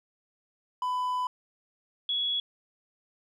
triangle / sine tone pair in turn, 1000 / 3364 Hz, B5 / G#7, +21 / +22 cents, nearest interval octave + major sixth, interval 2101 cents, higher second, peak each -25 / -26 dBFS, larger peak first, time 0.82-1.27 / 2.09-2.4 s, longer first, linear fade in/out 2 ms, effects none

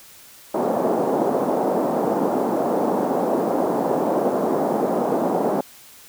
white band-pass noise, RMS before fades -21 dBFS, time 0.54-5.61 s, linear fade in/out 5 ms, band 200 to 750 Hz, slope 24 dB/octave, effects white hiss -46 dBFS RMS until 6.08 s

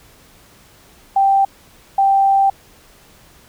sine tone bursts at uneven times, 784 Hz, G5, in tune, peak -10 dBFS, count 2, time 1.16-1.45 / 1.98-2.5 s, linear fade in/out 5 ms, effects pink hiss -48 dBFS RMS until 3.48 s

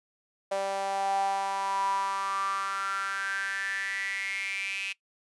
sawtooth tone with high-pass filter sweep, 195.7 Hz, G3, 3 cents flat, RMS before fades -31 dBFS, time 0.51-4.93 s, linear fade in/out 10 ms, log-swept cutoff 630 to 2600 Hz, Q 9.3, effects noise-tail reverb RT60 0.1 s tail -20 dB re dry + resampled to 24000 Hz

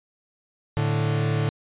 45% pulse tone pair together, 110 / 146.52 Hz, A2 / D3, 0 / -4 cents, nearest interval perfect fourth, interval 496 cents, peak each -24 dBFS, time 0.77-1.49 s, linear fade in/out 0 ms, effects resampled to 8000 Hz

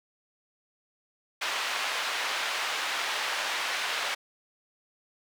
white band-pass noise, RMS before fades -31 dBFS, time 1.41-4.15 s, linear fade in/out 10 ms, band 740 to 3000 Hz, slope 12 dB/octave, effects none

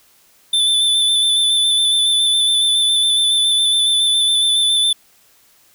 square tone with vibrato, 3520 Hz, A7, in tune, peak -13 dBFS, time 0.53-4.93 s, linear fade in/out 5 ms, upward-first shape square, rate 7.2 Hz, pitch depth 19 cents each way, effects white hiss -53 dBFS RMS until 5.74 s

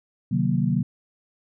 sine chord, C half-diminished seventh, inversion none, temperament equal with one note detuned, 130.81 / 152.27 / 185 / 233.1 Hz, C3 / Eb3 / Gb3 / Bb3, 0 / -37 / 0 / 0 cents, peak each -25 / -25 / -24 / -26 dBFS, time 0.31-0.83 s, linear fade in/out 10 ms, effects none

